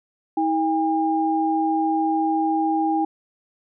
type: tone pair together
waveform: sine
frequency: 320 / 806.3 Hz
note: D#4 / G5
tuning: +49 / +49 cents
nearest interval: octave + major third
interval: 1600 cents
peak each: -21 / -21 dBFS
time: 0.37-3.05 s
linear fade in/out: 5 ms
effects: none